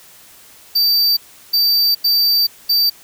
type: tone bursts at uneven times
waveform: square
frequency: 4645 Hz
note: D8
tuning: 20 cents flat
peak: -12 dBFS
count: 4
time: 0.75-1.17 / 1.53-1.95 / 2.04-2.47 / 2.69-2.9 s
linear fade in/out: 10 ms
effects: white hiss -44 dBFS RMS until 3.03 s